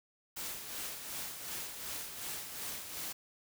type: noise with tremolo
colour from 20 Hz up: white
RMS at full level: -40 dBFS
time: 0.36-3.13 s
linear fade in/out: 10 ms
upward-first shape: sine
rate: 2.7 Hz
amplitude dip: 50%
effects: none